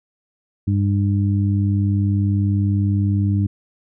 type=harmonic tone; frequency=100 Hz; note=G2; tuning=35 cents sharp; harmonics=1 / 2 / 3; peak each=-16 / -22 / -26 dBFS; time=0.67-3.47 s; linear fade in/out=10 ms; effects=none